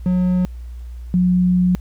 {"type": "tone pair in turn", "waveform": ["triangle", "sine"], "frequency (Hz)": [181.6, 180.68], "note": ["F#3", "F#3"], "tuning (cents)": [-32, -41], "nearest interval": "unison", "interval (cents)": 9, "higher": "first", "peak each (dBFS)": -12, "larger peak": "neither", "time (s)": [[0.06, 0.45], [1.14, 1.75]], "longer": "second", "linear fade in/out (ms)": 0, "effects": ["added 60 Hz sine -29 dBFS peak until 1.8 s", "pink hiss -56 dBFS RMS until 1.8 s"]}